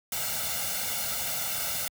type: noise with comb filter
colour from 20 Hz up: white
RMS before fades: -31 dBFS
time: 0.12-1.88 s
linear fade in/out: 2 ms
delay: 1.4 ms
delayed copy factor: +0.9
effects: high-pass 60 Hz 12 dB/octave